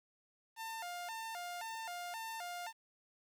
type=tone with vibrato; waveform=sawtooth; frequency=796 Hz; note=G5; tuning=26 cents sharp; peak=-38 dBFS; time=0.56-2.73 s; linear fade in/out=50 ms; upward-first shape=square; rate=1.9 Hz; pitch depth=210 cents each way; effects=11-bit